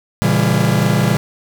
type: chord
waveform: 45% pulse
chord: A# diminished seventh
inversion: none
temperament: just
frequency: 116.54 / 139.85 / 167.82 / 201.4 Hz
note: A#2 / C#3 / E3 / G3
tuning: 0 / +16 / +31 / +47 cents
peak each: -18 dBFS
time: 0.22-1.17 s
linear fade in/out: 0 ms
effects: none